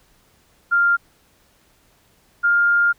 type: tone pair in turn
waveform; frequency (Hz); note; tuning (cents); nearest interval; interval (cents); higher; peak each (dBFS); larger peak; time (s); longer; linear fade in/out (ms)
sine; 1396.9 / 1405.8; F6 / F6; 0 / +11; unison; 11; second; -13; neither; 0.71-0.97 / 2.43-2.93; second; 20
effects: pink hiss -58 dBFS RMS until 2.98 s